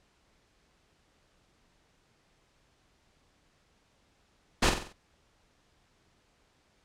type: noise with echo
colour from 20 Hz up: pink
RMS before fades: -23 dBFS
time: 4.62-4.7 s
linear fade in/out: 10 ms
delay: 46 ms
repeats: 5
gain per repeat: -6 dB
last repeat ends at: 4.93 s
effects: pink hiss -68 dBFS RMS until 6.84 s + low-pass 7000 Hz 12 dB/octave